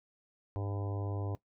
harmonic tone, 100.3 Hz, G2, 40 cents sharp, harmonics 1 / 3 / 4 / 5 / 6 / 7 / 8 / 9 / 10, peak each -34 / -44 / -46 / -48 / -50 / -51 / -52 / -53 / -54 dBFS, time 0.56-1.35 s, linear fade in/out 0 ms, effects noise-tail reverb RT60 0.1 s tail -18 dB re dry

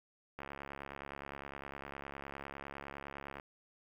click train, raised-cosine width 0.5 ms, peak -29 dBFS, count 211, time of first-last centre 0.39-3.399 s, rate 69.8 Hz, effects 10-bit

